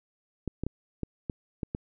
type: clicks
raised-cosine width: 3 ms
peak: -18 dBFS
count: 7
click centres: 0.477 / 0.636 / 0.666 / 1.033 / 1.298 / 1.632 / 1.749 s
effects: none